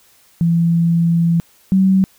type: tone pair in turn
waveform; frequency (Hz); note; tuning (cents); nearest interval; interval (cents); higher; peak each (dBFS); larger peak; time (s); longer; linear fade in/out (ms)
sine; 168.3 / 190.43; E3 / G3; +36 / -50; major second; 214; second; -11 / -9; second; 0.41-1.4 / 1.72-2.04; first; 0
effects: white hiss -52 dBFS RMS until 2.18 s